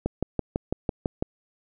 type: click train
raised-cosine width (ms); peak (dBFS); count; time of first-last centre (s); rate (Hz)
2; -11; 8; 0.06-1.225; 6.01
effects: none